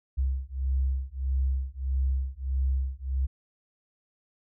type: beating tone pair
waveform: sine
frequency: 65.41 / 67.01 Hz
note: C2 / C2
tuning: 0 / +42 cents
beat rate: 1.6 Hz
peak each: -28 dBFS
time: 0.17-3.27 s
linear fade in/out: 20 ms
effects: none